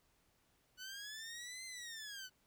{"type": "linear two-way sweep", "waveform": "15% pulse", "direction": "up then down", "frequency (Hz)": [1480, 2082, 1480], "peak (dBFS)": -40, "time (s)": [0.77, 2.3], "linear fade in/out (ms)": 50, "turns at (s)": 1.65, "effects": ["pink hiss -75 dBFS RMS until 2.46 s"]}